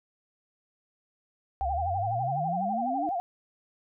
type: tone with vibrato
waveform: sine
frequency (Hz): 740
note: F#5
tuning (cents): 0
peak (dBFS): -27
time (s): 1.61-3.2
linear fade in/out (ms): 0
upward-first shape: sine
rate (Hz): 12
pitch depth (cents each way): 140
type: exponential sweep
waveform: sine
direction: up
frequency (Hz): 65 to 315.2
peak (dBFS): -32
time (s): 1.61-3.09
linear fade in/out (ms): 0
effects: none